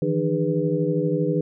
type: tone cluster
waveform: sine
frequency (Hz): 155.1 / 167.6 / 301.8 / 407.8 / 493.1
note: D#3 / E3 / D4 / G#4 / B4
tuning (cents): -5 / +29 / +47 / -32 / -3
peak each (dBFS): -26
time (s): 0.02-1.41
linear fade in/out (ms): 2
effects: none